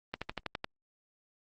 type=slowing click train; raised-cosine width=0.3 ms; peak=-18 dBFS; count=7; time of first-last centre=0.14-0.644 s; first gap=76 ms; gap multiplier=1.04; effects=Opus 24 kbps